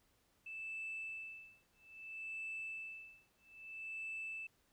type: tone with tremolo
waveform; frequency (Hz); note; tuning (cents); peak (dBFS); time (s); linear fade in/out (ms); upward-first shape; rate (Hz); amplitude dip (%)
sine; 2637; E7; 0; -40; 0.46-4.47; 5; sine; 0.61; 100
effects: tanh soft clip ceiling -38 dBFS + pink hiss -75 dBFS RMS until 4.72 s